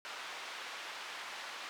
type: band-pass noise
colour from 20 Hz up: pink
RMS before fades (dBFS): -45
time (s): 0.05-1.69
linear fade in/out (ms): 0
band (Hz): 960 to 4100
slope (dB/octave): 12
effects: none